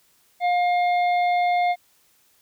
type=harmonic tone; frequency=710 Hz; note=F5; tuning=28 cents sharp; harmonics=1 / 3 / 5 / 6; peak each=-18 / -28 / -39 / -46 dBFS; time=0.4-1.76 s; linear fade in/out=50 ms; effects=white hiss -61 dBFS RMS until 2.41 s